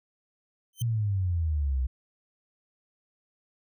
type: tone with exponential growth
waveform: 10% pulse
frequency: 3092 Hz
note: G7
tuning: 24 cents flat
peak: -24 dBFS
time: 0.73-0.82 s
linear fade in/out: 2 ms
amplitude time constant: 18 ms
type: exponential sweep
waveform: sine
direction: down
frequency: 121.1 to 61.74 Hz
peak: -24 dBFS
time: 0.81-1.87 s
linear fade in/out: 10 ms
effects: none